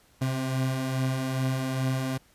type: beating tone pair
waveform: 30% pulse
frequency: 129.3 / 131.7 Hz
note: C3 / C3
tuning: -20 / +12 cents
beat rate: 2.4 Hz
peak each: -31 / -24 dBFS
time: 0.21-2.18 s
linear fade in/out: 10 ms
effects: pink hiss -61 dBFS RMS until 2.34 s + resampled to 32000 Hz